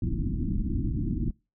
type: low-pass noise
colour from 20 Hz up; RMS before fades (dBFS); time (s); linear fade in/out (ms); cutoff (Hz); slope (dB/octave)
pink; -28; 0.02-1.31; 2; 330; 96
effects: noise-tail reverb RT60 0.3 s tail -26 dB re dry